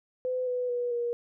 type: tone with pitch steps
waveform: sine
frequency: 507 / 496.6 / 486.3 / 476.3 Hz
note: B4 / B4 / B4 / A#4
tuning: +45 / +9 / -27 / +37 cents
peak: -27 dBFS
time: 0.25-1.13 s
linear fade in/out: 0 ms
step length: 220 ms
effects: none